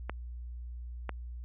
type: clicks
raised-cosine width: 0.5 ms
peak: -20 dBFS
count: 2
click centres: 0.096 / 1.093 s
effects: added 60 Hz sine -39 dBFS peak until 1.44 s + resampled to 8000 Hz